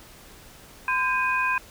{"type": "tone cluster", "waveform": "sine", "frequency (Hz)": [1022, 1598, 2489], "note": ["C6", "G6", "D#7"], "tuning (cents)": [-41, 33, 0], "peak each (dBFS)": [-25, -26, -26], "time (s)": [0.88, 1.58], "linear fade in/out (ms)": 2, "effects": ["pink hiss -48 dBFS RMS until 1.7 s"]}